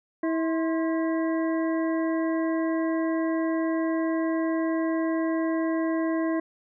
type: harmonic tone with a mistuned harmonic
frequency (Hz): 324.5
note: E4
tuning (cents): -27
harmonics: 1 / 2 / 3 / 5 / 6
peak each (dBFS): -24 / -31 / -36 / -41 / -40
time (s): 0.23-6.4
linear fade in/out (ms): 5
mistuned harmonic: 3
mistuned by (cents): +140
effects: none